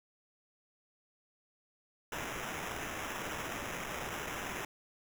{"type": "noise with sample-and-hold", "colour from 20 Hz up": "blue", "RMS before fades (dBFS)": -40, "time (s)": [2.12, 4.65], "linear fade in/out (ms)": 2, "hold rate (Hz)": 4410, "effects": []}